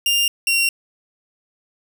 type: tone pair in turn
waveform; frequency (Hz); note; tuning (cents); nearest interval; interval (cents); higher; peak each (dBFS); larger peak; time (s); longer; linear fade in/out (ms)
sawtooth; 2800 / 2749; F7 / F7; +4 / -28; unison; 32; first; -12; neither; 0.06-0.28 / 0.47-0.69; neither; 2
effects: none